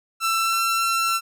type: tone with pitch glide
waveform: sawtooth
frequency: 1336 to 1349.2 Hz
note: E6 to E6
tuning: +23 to +40 cents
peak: -16 dBFS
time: 0.2-1.21 s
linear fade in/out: 50 ms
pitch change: +17 cents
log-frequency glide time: 0.41-0.56 s
effects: none